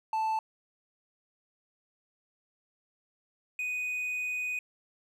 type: tone pair in turn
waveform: triangle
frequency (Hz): 880 / 2489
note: A5 / D#7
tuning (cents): 0 / 0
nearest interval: octave + tritone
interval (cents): 1800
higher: second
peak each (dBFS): -25 / -29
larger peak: first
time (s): 0.13-0.39 / 3.59-4.59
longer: second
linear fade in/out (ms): 2
effects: none